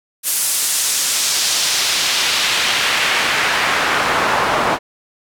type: noise with band-pass filter sweep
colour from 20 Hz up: pink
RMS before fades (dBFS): -17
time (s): 0.23-4.79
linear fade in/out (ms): 50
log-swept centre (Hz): 11000 to 890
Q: 1
effects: none